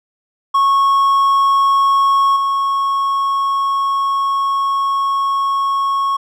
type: tone with level steps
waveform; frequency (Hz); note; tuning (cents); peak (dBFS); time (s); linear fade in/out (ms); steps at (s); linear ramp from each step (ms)
triangle; 1100; C#6; -14; -8 / -12; 0.54-6.17; 10; 2.36; 5
effects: none